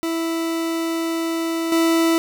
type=tone with level steps; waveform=40% pulse; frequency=329.6 Hz; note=E4; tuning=in tune; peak=-20 / -14 dBFS; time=0.03-2.18 s; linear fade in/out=0 ms; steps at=1.72 s; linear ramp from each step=2 ms; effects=none